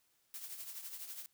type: noise with tremolo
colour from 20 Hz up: blue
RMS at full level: -44 dBFS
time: 0.34-1.26 s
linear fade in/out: 0 ms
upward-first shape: triangle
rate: 12 Hz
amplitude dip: 65%
effects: white hiss -75 dBFS RMS until 1.33 s